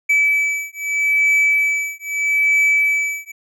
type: beating tone pair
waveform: triangle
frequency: 2300 / 2300.79 Hz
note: D7 / D7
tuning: -37 / -36 cents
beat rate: 0.79 Hz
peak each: -16 dBFS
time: 0.09-3.32 s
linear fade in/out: 10 ms
effects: none